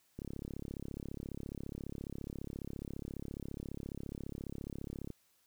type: click train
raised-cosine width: 3 ms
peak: -29 dBFS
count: 171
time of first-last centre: 0.19-5.103 s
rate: 34.6 Hz
effects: white hiss -72 dBFS RMS until 5.46 s